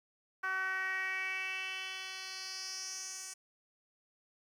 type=tone with band-pass filter sweep; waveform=10% pulse; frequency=378.2 Hz; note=F#4; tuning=38 cents sharp; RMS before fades=-39 dBFS; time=0.43-3.34 s; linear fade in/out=10 ms; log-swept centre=1400 to 7500 Hz; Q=3.8; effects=11-bit